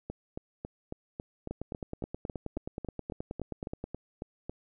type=two click trains; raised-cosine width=2 ms; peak=-22 / -23 dBFS; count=23 / 17; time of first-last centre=1.51-3.841 / 0.1-4.496 s; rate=9.44 / 3.64 Hz; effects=none